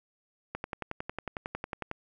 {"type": "click train", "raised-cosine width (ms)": 0.5, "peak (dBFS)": -19, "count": 16, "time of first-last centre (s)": [0.55, 1.914], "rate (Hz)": 11, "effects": []}